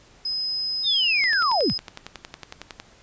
sine tone, 5060 Hz, D#8, 28 cents sharp, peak -24 dBFS, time 0.25-1.78 s, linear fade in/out 5 ms
sine linear sweep, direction down, 3789 to 36.07 Hz, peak -19 dBFS, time 0.83-1.74 s, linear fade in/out 50 ms
click train, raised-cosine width 0.2 ms, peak -17 dBFS, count 18, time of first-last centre 1.24-2.8 s, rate 10.9 Hz
effects pink hiss -53 dBFS RMS until 3.02 s + resampled to 16000 Hz

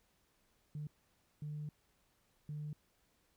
sine tone bursts at uneven times, 149.7 Hz, D3, 33 cents sharp, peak -39 dBFS, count 3, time 0.75-0.87 / 1.42-1.69 / 2.49-2.73 s, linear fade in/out 2 ms, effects tanh soft clip ceiling -36 dBFS + pink hiss -75 dBFS RMS until 3.36 s

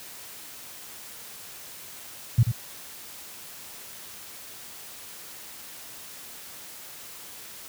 sine tone with echo, 116.54 Hz, A#2, in tune, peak -13 dBFS, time 2.38-2.43 s, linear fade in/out 5 ms, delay 86 ms, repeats 1, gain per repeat -8 dB, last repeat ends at 2.516 s, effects white hiss -43 dBFS RMS until 7.68 s + high-pass 60 Hz 12 dB/octave

